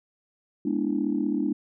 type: chord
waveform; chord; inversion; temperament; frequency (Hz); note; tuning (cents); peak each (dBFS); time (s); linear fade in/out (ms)
sine; E dominant seventh; first; equal with one note detuned; 207.7 / 243.3 / 293.7 / 329.6; G#3 / B3 / D4 / E4; 0 / -26 / 0 / 0; -29 / -30 / -26 / -30; 0.65-1.53; 5
effects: tanh soft clip ceiling -13 dBFS